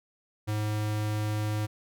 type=tone; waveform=square; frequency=106.3 Hz; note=G#2; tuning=41 cents sharp; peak=-28 dBFS; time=0.47-1.67 s; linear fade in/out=20 ms; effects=none